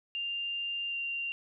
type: tone with pitch glide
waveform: sine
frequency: 2794 to 2773 Hz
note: F7 to F7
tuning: 0 to -13 cents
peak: -32 dBFS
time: 0.15-1.32 s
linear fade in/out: 0 ms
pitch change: -13 cents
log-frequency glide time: 0.88-0.96 s
effects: none